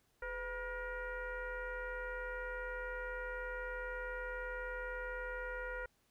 sine tone with frequency modulation, 966 Hz, B5, 39 cents flat, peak -39 dBFS, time 0.22-5.86 s, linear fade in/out 5 ms, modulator 462 Hz, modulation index 1.9, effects pink hiss -75 dBFS RMS until 6.1 s

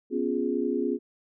sine chord, C# dominant seventh, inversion third, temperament equal with one note detuned, 246.9 / 277.2 / 351.7 / 415.3 Hz, B3 / C#4 / E#4 / G#4, 0 / 0 / +12 / 0 cents, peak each -30 dBFS, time 0.1-0.99 s, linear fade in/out 50 ms, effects none

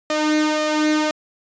sawtooth tone with flanger, 305.8 Hz, D#4, 30 cents flat, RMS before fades -19 dBFS, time 0.1-1.11 s, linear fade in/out 2 ms, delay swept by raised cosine 1.6 to 2.8 ms, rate 1.9 Hz, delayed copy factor +0.55, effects resampled to 16000 Hz

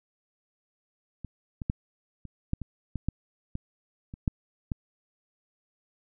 clicks, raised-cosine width 5 ms, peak -25 / -22 / -14 / -29 / -14 / -23 / -19 / -14 / -20 / -27 / -12 / -17 dBFS, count 12, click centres 1.247 / 1.618 / 1.699 / 2.253 / 2.534 / 2.617 / 2.957 / 3.086 / 3.554 / 4.139 / 4.278 / 4.718 s, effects none

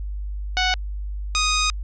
10% pulse tone pair in turn, 740 / 1244.5 Hz, F#5 / D#6, 0 / 0 cents, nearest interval major sixth, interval 900 cents, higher second, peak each -10 dBFS, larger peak neither, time 0.57-0.74 / 1.35-1.7 s, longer second, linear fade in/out 0 ms, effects added 50 Hz sine -26 dBFS peak until 1.83 s + resampled to 16000 Hz

